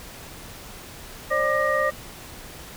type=tone cluster; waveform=sine; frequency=536 / 600 / 1199 / 1880 Hz; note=C5 / D5 / D6 / A#6; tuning=+42 / +37 / +36 / +14 cents; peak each=-25 dBFS; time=1.3-1.91 s; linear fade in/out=20 ms; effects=pink hiss -41 dBFS RMS until 2.76 s